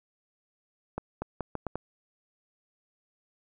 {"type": "accelerating click train", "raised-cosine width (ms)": 1, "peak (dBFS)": -18, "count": 6, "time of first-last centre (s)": [0.98, 1.756], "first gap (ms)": 240, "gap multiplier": 0.78, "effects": []}